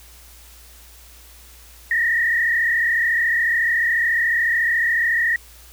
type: tone with frequency modulation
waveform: sine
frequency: 1864.7 Hz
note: A#6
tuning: in tune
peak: -16 dBFS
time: 1.91-5.36 s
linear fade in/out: 2 ms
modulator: 34 Hz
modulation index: 2
effects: added 59 Hz sine -46 dBFS peak until 5.72 s + white hiss -47 dBFS RMS until 5.72 s